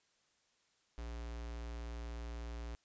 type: tone with notch filter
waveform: square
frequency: 58.2 Hz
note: A#1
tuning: 2 cents flat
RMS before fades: -44 dBFS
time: 0.98-2.75 s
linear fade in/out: 0 ms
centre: 140 Hz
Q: 1.2
effects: white hiss -75 dBFS RMS until 2.84 s + resampled to 16000 Hz